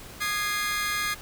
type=chord; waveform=sawtooth; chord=Ab major; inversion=second; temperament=equal with one note detuned; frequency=1228.1 / 1661.2 / 2093 Hz; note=Eb6 / Ab6 / C7; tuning=-23 / 0 / 0 cents; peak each=-27 dBFS; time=0.2-1.15 s; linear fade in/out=20 ms; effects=pink hiss -44 dBFS RMS until 1.21 s